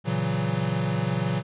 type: chord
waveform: square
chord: F# dominant seventh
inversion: first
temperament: equal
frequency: 116.54 / 138.59 / 164.81 / 185 Hz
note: A#2 / C#3 / E3 / F#3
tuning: 0 / 0 / 0 / 0 cents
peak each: -30 dBFS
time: 0.04-1.43 s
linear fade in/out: 50 ms
effects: resampled to 8000 Hz